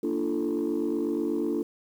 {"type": "chord", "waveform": "sine", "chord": "Bb major seventh", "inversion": "none", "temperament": "equal with one note detuned", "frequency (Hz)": [233.1, 293.7, 341.8, 440], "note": ["Bb3", "D4", "F4", "A4"], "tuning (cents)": [0, 0, -37, 0], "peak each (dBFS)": [-32, -28, -28, -31], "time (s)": [0.03, 1.63], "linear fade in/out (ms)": 5, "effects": ["tanh soft clip ceiling -20 dBFS", "9-bit"]}